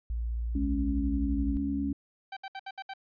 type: tone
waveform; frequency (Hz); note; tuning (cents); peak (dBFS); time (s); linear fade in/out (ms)
sine; 57.8; A#1; -14; -29; 0.1-1.57; 0
type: harmonic tone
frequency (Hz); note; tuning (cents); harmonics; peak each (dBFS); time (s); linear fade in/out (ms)
69.5; C#2; +5; 1 / 3 / 4; -36 / -35 / -29; 0.55-1.93; 5
type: tone bursts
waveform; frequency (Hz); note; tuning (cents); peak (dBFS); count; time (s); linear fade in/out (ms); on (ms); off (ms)
sawtooth; 776; G5; -18; -33; 6; 2.32-2.937; 5; 47; 67
effects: resampled to 11025 Hz